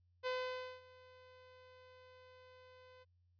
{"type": "tone with ADSR envelope", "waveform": "sawtooth", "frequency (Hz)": 508, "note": "B4", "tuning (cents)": 49, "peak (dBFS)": -32, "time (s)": [0.23, 3.05], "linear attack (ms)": 36, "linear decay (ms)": 540, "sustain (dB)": -23, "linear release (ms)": 28, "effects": ["added 88 Hz sine -70 dBFS peak until 3.39 s", "resampled to 11025 Hz"]}